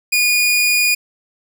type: tone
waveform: sawtooth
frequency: 2447 Hz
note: D#7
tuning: 29 cents flat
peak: -9 dBFS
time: 0.12-0.95 s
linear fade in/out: 10 ms
effects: none